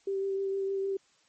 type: tone with vibrato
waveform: sine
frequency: 390 Hz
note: G4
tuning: 9 cents flat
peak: -28 dBFS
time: 0.07-0.97 s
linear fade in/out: 5 ms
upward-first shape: sine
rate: 6.5 Hz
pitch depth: 14 cents each way
effects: white hiss -66 dBFS RMS until 1.28 s + MP3 32 kbps